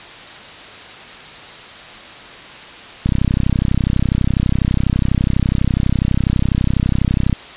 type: click train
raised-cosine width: 5 ms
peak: -3 dBFS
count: 138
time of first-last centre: 3.06-7.328 s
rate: 32.1 Hz
effects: white hiss -35 dBFS RMS until 7.56 s + resampled to 8000 Hz